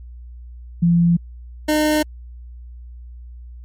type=tone pair in turn; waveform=sine / 25% pulse; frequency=171.1 / 304.9 Hz; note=F3 / D#4; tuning=-35 / -35 cents; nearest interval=minor seventh; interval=1000 cents; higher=second; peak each=-11 dBFS; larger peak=neither; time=0.82-1.17 / 1.68-2.03 s; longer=neither; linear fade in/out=10 ms; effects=added 60 Hz sine -34 dBFS peak until 3.64 s + MP3 64 kbps